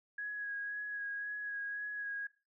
sine tone with vibrato, 1661.2 Hz, G#6, in tune, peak -37 dBFS, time 0.18-2.27 s, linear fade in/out 5 ms, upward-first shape sine, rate 1.9 Hz, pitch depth 19 cents each way, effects noise-tail reverb RT60 0.3 s tail -18 dB re dry

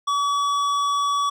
sine tone with hard clipping, 1139 Hz, C#6, 47 cents sharp, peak -21 dBFS, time 0.07-1.3 s, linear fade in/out 10 ms, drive 11 dB, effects none

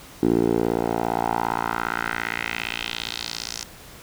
10% pulse tone with band-pass filter sweep, 57.4 Hz, A#1, 26 cents flat, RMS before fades -25 dBFS, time 0.23-3.64 s, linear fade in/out 0 ms, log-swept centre 330 to 6000 Hz, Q 2.5, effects pink hiss -44 dBFS RMS until 4.02 s

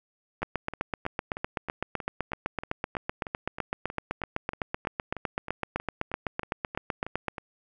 two click trains, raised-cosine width 0.5 ms, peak -13 / -21 dBFS, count 55 / 23, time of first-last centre 0.43-7.283 / 0.42-7.382 s, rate 7.88 / 3.16 Hz, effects none

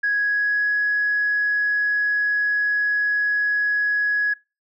sine tone with pitch glide, 1661.2 to 1674.7 Hz, G#6 to G#6, 0 to +14 cents, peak -17 dBFS, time 0.03-4.34 s, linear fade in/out 10 ms, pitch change +14 cents, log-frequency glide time 0.13-0.7 s, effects noise-tail reverb RT60 0.3 s tail -26 dB re dry + tanh soft clip ceiling -13 dBFS

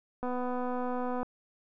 click train, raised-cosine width 1 ms, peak -22 dBFS, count 250, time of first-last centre 0.23-1.23 s, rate 249 Hz, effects none

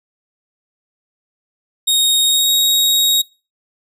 sawtooth tone with pitch glide, 3735 to 3776 Hz, A#7 to A#7, +3 to +22 cents, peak -9 dBFS, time 1.87-3.22 s, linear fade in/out 10 ms, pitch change +19 cents, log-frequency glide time 2.24-2.52 s, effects noise-tail reverb RT60 0.3 s tail -21 dB re dry

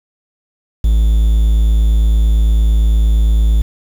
triangle tone with quantisation, 54.4 Hz, A1, 19 cents flat, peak -6 dBFS, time 0.84-3.62 s, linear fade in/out 5 ms, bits 6, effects none

